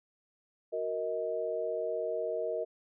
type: chord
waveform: sine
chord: D# minor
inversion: first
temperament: equal with one note detuned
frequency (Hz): 370 / 466.2 / 631.7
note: F#4 / A#4 / D#5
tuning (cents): 0 / 0 / +26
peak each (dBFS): -40 / -34 / -34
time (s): 0.72-2.65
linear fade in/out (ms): 20
effects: none